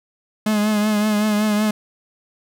45% pulse tone with vibrato, 211.4 Hz, G#3, 31 cents sharp, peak -16 dBFS, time 0.46-1.71 s, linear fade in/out 5 ms, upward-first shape triangle, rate 5.3 Hz, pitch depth 46 cents each way, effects none

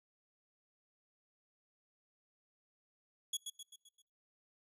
20% pulse tone with echo, 3355 Hz, G#7, 17 cents sharp, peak -29 dBFS, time 3.33-3.37 s, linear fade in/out 5 ms, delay 130 ms, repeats 5, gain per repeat -6 dB, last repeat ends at 4.02 s, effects noise-tail reverb RT60 0.5 s tail -25 dB re dry

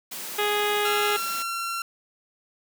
white high-pass noise, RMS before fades -35 dBFS, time 0.11-1.43 s, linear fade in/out 10 ms, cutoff 150 Hz, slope 48 dB/octave
harmonic tone, 415.3 Hz, G#4, in tune, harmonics 1 / 2 / 3 / 4 / 5 / 6 / 7 / 8 / 9, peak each -26 / -29 / -31 / -32 / -33 / -34 / -34 / -35 / -36 dBFS, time 0.38-1.17 s, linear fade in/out 10 ms
sawtooth tone, 1364 Hz, F6, 41 cents flat, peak -24 dBFS, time 0.85-1.82 s, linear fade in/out 2 ms
effects none

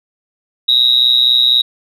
sine tone with amplitude modulation, 3800 Hz, A#7, 33 cents sharp, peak -3 dBFS, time 0.68-1.62 s, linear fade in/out 10 ms, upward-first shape sine, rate 124 Hz, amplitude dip 100%, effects tanh soft clip ceiling 0 dBFS

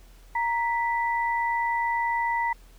sine tone pair together, 932.3 / 1976.8 Hz, A#5 / B6, 0 / +1 cents, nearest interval octave + minor second, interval 1301 cents, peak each -24 / -29 dBFS, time 0.35-2.53 s, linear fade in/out 5 ms, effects added 41 Hz sine -48 dBFS peak until 2.78 s + pink hiss -58 dBFS RMS until 2.78 s

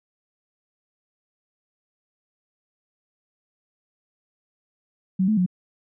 sine tone with pitch steps, 188.2 / 216 / 181.3 Hz, F#3 / A3 / F#3, +30 / -32 / -35 cents, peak -17 dBFS, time 5.19-5.463 s, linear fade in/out 10 ms, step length 91 ms, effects none

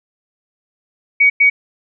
sine tone bursts at uneven times, 2252 Hz, C#7, 27 cents sharp, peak -7 dBFS, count 2, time 1.2-1.3 / 1.4-1.5 s, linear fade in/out 10 ms, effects none

